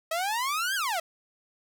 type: exponential two-way sweep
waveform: sawtooth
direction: up then down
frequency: 632 to 1659 to 632 Hz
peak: -23 dBFS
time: 0.11-1 s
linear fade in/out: 5 ms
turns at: 0.75 s
effects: none